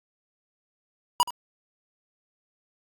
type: tone with echo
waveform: square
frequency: 971 Hz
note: B5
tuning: 30 cents flat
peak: -18 dBFS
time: 1.2-1.23 s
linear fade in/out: 0 ms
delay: 75 ms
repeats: 1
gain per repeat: -14 dB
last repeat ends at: 1.305 s
effects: AAC 64 kbps